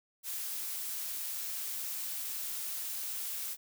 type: noise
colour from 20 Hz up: blue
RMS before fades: -38 dBFS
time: 0.23-3.57 s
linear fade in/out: 50 ms
effects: none